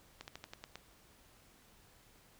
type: slowing click train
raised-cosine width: 0.2 ms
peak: -28 dBFS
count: 7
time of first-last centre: 0.21-0.756 s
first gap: 69 ms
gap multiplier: 1.11
effects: pink hiss -64 dBFS RMS until 2.39 s